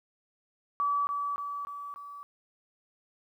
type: tone with echo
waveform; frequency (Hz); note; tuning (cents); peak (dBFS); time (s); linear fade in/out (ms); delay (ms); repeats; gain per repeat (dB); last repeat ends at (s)
sine; 1148; D6; -40; -25; 0.8-1.07; 0; 290; 4; -4; 2.23
effects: 11-bit